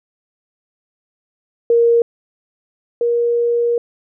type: tone pair in turn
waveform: sine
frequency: 468 / 473.2 Hz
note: A#4 / A#4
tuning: +7 / +26 cents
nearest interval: unison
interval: 19 cents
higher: second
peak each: -9 / -13 dBFS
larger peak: first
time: 1.7-2.02 / 3.01-3.78 s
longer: second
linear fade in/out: 2 ms
effects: none